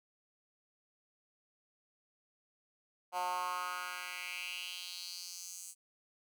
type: tone with high-pass filter sweep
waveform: 10% pulse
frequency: 180 Hz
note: F#3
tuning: 47 cents flat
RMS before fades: -41 dBFS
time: 3.12-5.75 s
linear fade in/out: 50 ms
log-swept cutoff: 780 to 7800 Hz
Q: 3.4
effects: none